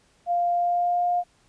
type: tone with pitch glide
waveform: sine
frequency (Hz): 698.5 to 707.4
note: F5 to F5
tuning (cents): 0 to +22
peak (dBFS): -20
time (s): 0.26-1.24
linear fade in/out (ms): 50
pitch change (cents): +22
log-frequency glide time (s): 0.52-1.06
effects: pink hiss -62 dBFS RMS until 1.48 s + resampled to 22050 Hz